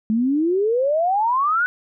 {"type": "exponential sweep", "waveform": "sine", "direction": "up", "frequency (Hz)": [212.2, 1510], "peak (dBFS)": -16, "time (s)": [0.1, 1.66], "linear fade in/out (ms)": 0, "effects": []}